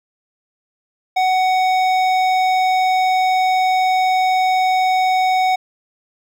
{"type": "tone with hard clipping", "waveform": "triangle", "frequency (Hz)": 746, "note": "F#5", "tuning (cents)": 14, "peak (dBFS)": -15, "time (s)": [1.16, 5.56], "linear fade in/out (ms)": 10, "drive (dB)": 16, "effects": []}